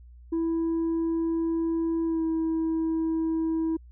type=tone with pitch glide; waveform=sine; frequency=329.6 to 323.8 Hz; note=E4 to E4; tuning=0 to -31 cents; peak=-21 dBFS; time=0.32-3.77 s; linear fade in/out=10 ms; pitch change=-31 cents; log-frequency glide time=2.05-2.23 s; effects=tanh soft clip ceiling -23 dBFS + added 60 Hz sine -46 dBFS peak until 3.91 s